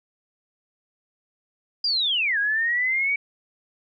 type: linear two-way sweep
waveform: sine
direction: down then up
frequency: 4900 to 1616 to 2281 Hz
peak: -20 dBFS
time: 1.84-3.16 s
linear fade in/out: 5 ms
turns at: 2.38 s
effects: none